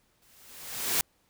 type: noise with exponential growth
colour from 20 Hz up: white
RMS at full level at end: -24 dBFS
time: 0.22-1.01 s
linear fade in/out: 1 ms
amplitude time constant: 170 ms
effects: pink hiss -69 dBFS RMS until 1.29 s